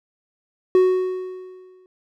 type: tone with exponential decay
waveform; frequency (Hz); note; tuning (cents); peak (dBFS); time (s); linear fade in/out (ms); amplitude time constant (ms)
triangle; 370; F#4; 0; -8; 0.75-1.86; 1; 240
effects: none